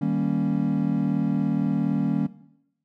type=chord; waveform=triangle; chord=Eb dominant seventh; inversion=none; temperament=equal; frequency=155.56 / 196 / 233.1 / 277.2 Hz; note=Eb3 / G3 / Bb3 / Db4; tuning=0 / 0 / 0 / 0 cents; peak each=-25 dBFS; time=0.01-2.27 s; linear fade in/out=10 ms; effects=noise-tail reverb RT60 0.8 s tail -17 dB re dry